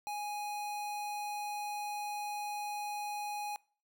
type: tone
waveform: square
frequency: 830 Hz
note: G#5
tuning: 1 cent flat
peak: -37 dBFS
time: 0.07-3.56 s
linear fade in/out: 0 ms
effects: noise-tail reverb RT60 0.4 s tail -23 dB re dry